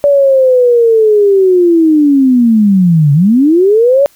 sine linear two-way sweep, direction down then up, 577 to 138.59 to 577 Hz, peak -4 dBFS, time 0.04-4.06 s, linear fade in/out 0 ms, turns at 3.13 s, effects white hiss -47 dBFS RMS until 4.15 s

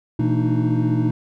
triangle tone cluster, 122 / 166.1 / 226.2 / 299.5 / 314.4 Hz, B2 / E3 / A3 / D4 / D#4, -21 / +13 / +48 / +34 / +18 cents, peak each -18 / -25 / -24 / -22 / -21 dBFS, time 0.19-1.11 s, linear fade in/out 5 ms, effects none

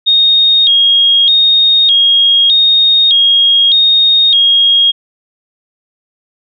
sine tone with vibrato, 3482 Hz, A7, 19 cents flat, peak -5 dBFS, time 0.06-4.92 s, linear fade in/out 20 ms, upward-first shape square, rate 0.82 Hz, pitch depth 110 cents each way, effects none

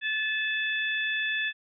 harmonic tone, 868 Hz, A5, 24 cents flat, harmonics 2 / 3 / 4, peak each -28 / -32 / -34 dBFS, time 0.01-1.53 s, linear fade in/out 50 ms, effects none

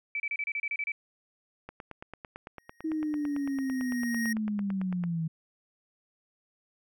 sine tone bursts, 2311 Hz, D7, 28 cents flat, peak -29 dBFS, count 10, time 0.15-0.919 s, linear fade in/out 2 ms, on 49 ms, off 31 ms
click train, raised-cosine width 0.5 ms, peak -26 dBFS, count 31, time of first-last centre 1.69-5.038 s, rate 8.96 Hz
square tone with exponential growth, 1872 Hz, A#6, 7 cents sharp, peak -30 dBFS, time 2.58-4.33 s, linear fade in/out 5 ms, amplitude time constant 380 ms
sine linear sweep, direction down, 319.5 to 158.4 Hz, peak -28 dBFS, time 2.84-5.28 s, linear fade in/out 10 ms
effects none

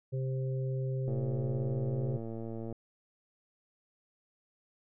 harmonic tone, 131.6 Hz, C3, 10 cents sharp, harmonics 1 / 3 / 4, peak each -31 / -41 / -43 dBFS, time 0.12-2.18 s, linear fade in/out 20 ms
click train, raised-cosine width 2 ms, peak -28 dBFS, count 187, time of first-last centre 1.08-2.726 s, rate 113 Hz
effects none

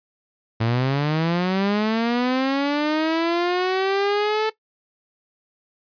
sawtooth linear sweep, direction up, 110 to 440 Hz, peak -15 dBFS, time 0.6-4.5 s, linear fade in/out 10 ms, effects noise-tail reverb RT60 0.1 s tail -17 dB re dry + resampled to 11025 Hz

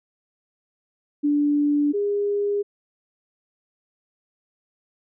sine tone pair in turn, 291.9 / 407.6 Hz, D4 / G#4, -10 / -32 cents, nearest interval tritone, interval 578 cents, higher second, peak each -17 / -20 dBFS, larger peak first, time 1.23-1.93 / 1.93-2.63 s, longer neither, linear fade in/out 20 ms, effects none

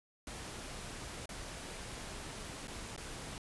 pink noise with dropouts, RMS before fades -45 dBFS, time 0.27-3.38 s, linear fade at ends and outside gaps 1 ms, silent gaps 1.257-1.291 / 2.673-2.68 / 2.963-2.977 s, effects resampled to 24000 Hz

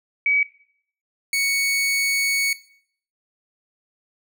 sine / sawtooth tone pair in turn, 2273 / 2224 Hz, C#7 / C#7, +43 / +5 cents, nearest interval unison, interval 38 cents, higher first, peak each -16 dBFS, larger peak neither, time 0.26-0.43 / 1.33-2.53 s, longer second, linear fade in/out 2 ms, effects noise-tail reverb RT60 0.6 s tail -18 dB re dry

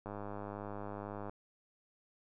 click train, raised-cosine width 1 ms, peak -29 dBFS, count 127, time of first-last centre 0.06-1.295 s, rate 102 Hz, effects none

